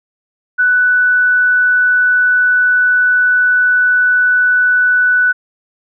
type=tone; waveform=sine; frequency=1488 Hz; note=F#6; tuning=9 cents sharp; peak=-8 dBFS; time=0.58-5.33 s; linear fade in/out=20 ms; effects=none